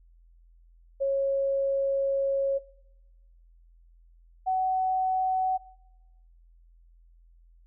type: tone pair in turn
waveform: sine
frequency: 548 / 750.6 Hz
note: C#5 / F#5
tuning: -20 / +25 cents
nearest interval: perfect fourth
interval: 545 cents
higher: second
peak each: -23 dBFS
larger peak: neither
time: 1-2.59 / 4.46-5.58 s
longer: first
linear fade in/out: 20 ms
effects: noise-tail reverb RT60 1.0 s tail -22 dB re dry + added 42 Hz sine -54 dBFS peak until 7.66 s